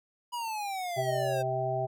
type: exponential sweep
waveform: square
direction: down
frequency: 981 to 521 Hz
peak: -33 dBFS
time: 0.32-1.43 s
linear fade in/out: 20 ms
type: harmonic tone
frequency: 129.7 Hz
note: C3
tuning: 15 cents flat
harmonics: 1 / 3 / 5 / 6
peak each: -34 / -36 / -31 / -34 dBFS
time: 0.96-1.87 s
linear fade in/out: 20 ms
effects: none